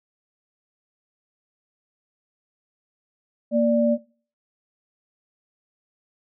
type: tone pair together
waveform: sine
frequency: 233.1 / 587.4 Hz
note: A#3 / D5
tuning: 0 / 0 cents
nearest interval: octave + major third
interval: 1600 cents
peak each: -19 dBFS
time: 3.51-3.98 s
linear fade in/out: 50 ms
effects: noise-tail reverb RT60 0.4 s tail -20 dB re dry